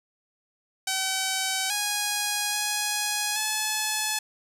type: tone with pitch steps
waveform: 5% pulse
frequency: 763 / 827 / 834 / 859 Hz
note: G5 / G#5 / G#5 / A5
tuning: -47 / -8 / +7 / -42 cents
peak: -13 dBFS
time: 0.87-4.19 s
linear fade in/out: 5 ms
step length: 830 ms
effects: none

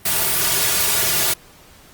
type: noise with comb filter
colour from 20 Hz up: white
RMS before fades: -18 dBFS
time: 0.05-1.34 s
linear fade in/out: 10 ms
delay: 3.8 ms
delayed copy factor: -0.95
effects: pink hiss -47 dBFS RMS until 1.93 s + Opus 32 kbps

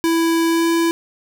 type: tone with pitch glide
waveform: square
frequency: 330.8 to 333.5 Hz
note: E4 to E4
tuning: +6 to +20 cents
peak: -15 dBFS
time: 0.04-0.91 s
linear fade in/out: 0 ms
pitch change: +14 cents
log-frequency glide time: 0.47-0.69 s
effects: none

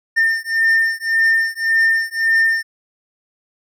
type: beating tone pair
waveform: triangle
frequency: 1807 / 1808.8 Hz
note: A6 / A6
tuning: +46 / +47 cents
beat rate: 1.8 Hz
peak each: -15 dBFS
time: 0.16-2.63 s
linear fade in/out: 20 ms
effects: none

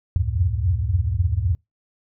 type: tone cluster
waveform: sine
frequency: 69.8 / 85.2 / 88.8 / 92.7 / 109 Hz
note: C#2 / F2 / F2 / F#2 / A2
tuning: +13 / -42 / +29 / +4 / -16 cents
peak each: -25 dBFS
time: 0.16-1.55 s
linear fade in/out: 0 ms
effects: noise-tail reverb RT60 0.2 s tail -26 dB re dry

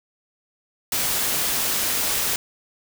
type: noise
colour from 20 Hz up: white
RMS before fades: -23 dBFS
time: 0.92-2.36 s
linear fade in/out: 2 ms
effects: none

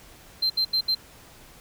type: tone bursts at uneven times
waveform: sine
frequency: 4129 Hz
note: C8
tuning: 24 cents flat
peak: -18 dBFS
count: 4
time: 0.42-0.5 / 0.57-0.65 / 0.73-0.81 / 0.88-0.95 s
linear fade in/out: 10 ms
effects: tanh soft clip ceiling -18 dBFS + pink hiss -50 dBFS RMS until 1.6 s

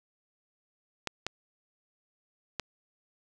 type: clicks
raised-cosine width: 0.2 ms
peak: -14 dBFS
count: 3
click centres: 1.073 / 1.266 / 2.597 s
effects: none

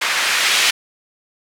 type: noise with low-pass filter sweep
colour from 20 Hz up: violet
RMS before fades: -17 dBFS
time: 0.01-0.71 s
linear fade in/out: 10 ms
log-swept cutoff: 1700 to 2700 Hz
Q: 1
effects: none

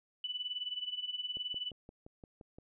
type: tone with tremolo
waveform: sine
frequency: 2977 Hz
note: F#7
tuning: 10 cents sharp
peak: -33 dBFS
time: 0.24-1.71 s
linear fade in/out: 2 ms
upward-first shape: sine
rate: 19 Hz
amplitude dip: 80%
type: click train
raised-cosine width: 2 ms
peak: -37 dBFS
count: 8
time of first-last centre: 1.37-2.585 s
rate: 5.76 Hz
effects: none

